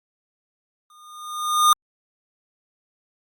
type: tone with exponential growth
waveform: square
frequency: 1219 Hz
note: D#6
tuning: 36 cents flat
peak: -11 dBFS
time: 0.9-1.73 s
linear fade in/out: 2 ms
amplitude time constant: 180 ms
effects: Opus 48 kbps